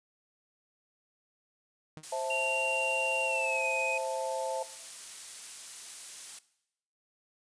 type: tone with exponential decay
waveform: sawtooth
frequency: 155.56 Hz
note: D#3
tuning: in tune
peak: -36 dBFS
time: 1.97-2.07 s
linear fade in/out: 0 ms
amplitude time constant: 21 ms
type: noise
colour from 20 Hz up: blue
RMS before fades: -41 dBFS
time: 2.03-6.39 s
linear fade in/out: 5 ms
type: chord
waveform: sine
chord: A minor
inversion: first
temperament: just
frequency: 528 / 660 / 880 Hz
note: C5 / E5 / A5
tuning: +16 / +2 / 0 cents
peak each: -35 dBFS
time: 2.12-4.63 s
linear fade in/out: 5 ms
type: tone with pitch glide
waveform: triangle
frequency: 2765 to 2506 Hz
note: F7 to D#7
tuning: -18 to +12 cents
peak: -29 dBFS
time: 2.3-3.98 s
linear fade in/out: 5 ms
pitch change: -170 cents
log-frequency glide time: 3.25-3.64 s
effects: noise-tail reverb RT60 0.8 s tail -18 dB re dry + resampled to 22050 Hz